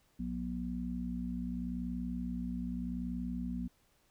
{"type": "harmonic tone", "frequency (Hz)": 60.8, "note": "B1", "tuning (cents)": -26, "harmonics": [1, 3, 4], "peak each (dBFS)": [-42, -39, -38], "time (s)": [0.19, 3.68], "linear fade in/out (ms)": 10, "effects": ["pink hiss -71 dBFS RMS until 4.1 s"]}